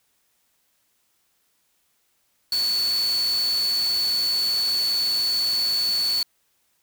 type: tone in noise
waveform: sine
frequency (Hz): 4445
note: C#8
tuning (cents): +4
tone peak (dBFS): -20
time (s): 2.52-6.23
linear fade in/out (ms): 2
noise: white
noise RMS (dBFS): -34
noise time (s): 2.52-6.23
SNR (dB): +11
effects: white hiss -68 dBFS RMS until 6.82 s